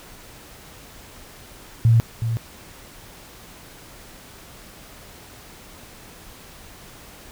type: tone with echo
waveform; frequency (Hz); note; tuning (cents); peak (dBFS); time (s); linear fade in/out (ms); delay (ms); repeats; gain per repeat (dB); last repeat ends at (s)
sine; 114.7; A#2; -28; -11; 1.85-2; 0; 370; 1; -9; 2.37
effects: pink hiss -44 dBFS RMS until 7.31 s